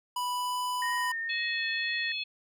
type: tone with pitch glide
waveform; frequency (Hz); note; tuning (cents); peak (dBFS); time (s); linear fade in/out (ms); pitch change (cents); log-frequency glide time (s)
square; 987.8 to 994.1; B5 to B5; 0 to +11; -30; 0.16-1.12; 5; +11; 0.32-0.58
type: tone with vibrato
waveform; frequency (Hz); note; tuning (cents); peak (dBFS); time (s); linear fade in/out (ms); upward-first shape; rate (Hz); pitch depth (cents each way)
sine; 1848; A#6; -16; -31; 0.82-2.12; 2; triangle; 2; 27
type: harmonic tone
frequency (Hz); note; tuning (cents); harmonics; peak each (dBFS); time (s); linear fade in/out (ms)
855; A5; -50; 3 / 4 / 5; -34 / -36 / -38; 1.29-2.24; 10
effects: none